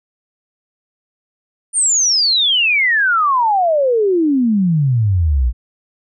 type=exponential sweep; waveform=sine; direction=down; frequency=9180 to 55.9 Hz; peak=-11 dBFS; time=1.73-5.53 s; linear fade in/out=50 ms; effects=none